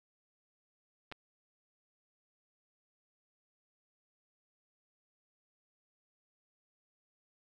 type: clicks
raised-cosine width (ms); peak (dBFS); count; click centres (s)
0.3; -30 / -28; 2; 1.116 / 1.123
effects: none